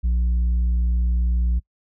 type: tone with tanh clipping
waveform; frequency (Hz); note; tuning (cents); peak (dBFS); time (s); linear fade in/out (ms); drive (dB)
sine; 59.5; A#1; +36; -18; 0.03-1.6; 20; 4
effects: noise-tail reverb RT60 0.1 s tail -25 dB re dry